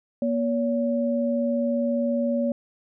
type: tone pair together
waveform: sine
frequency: 238.3 / 566.8 Hz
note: A#3 / C#5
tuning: +38 / +38 cents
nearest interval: octave + minor third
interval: 1500 cents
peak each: -23 / -25 dBFS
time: 0.22-2.52 s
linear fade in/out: 2 ms
effects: none